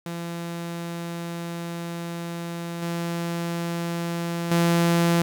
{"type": "tone with level steps", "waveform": "sawtooth", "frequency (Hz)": 170, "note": "F3", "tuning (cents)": -46, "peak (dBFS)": [-26, -22, -14], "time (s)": [0.06, 5.22], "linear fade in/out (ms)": 2, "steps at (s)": [2.82, 4.51], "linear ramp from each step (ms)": 5, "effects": ["9-bit"]}